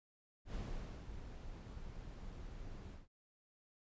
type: noise with ADSR envelope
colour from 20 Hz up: brown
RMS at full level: -41 dBFS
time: 0.45-3.08 s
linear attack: 93 ms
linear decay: 490 ms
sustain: -8 dB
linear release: 160 ms
effects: resampled to 16000 Hz